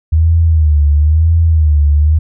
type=tone with vibrato; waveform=sine; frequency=77.78 Hz; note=D#2; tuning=in tune; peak=-6 dBFS; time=0.12-2.19 s; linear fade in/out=10 ms; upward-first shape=sine; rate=1 Hz; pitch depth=110 cents each way; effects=none